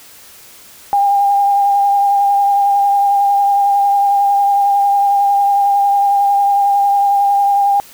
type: tone with vibrato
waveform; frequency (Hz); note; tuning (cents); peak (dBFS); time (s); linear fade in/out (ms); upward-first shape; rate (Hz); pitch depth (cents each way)
sine; 803; G5; +41; -9; 0.93-7.8; 0; triangle; 11; 21
effects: white hiss -40 dBFS RMS until 7.93 s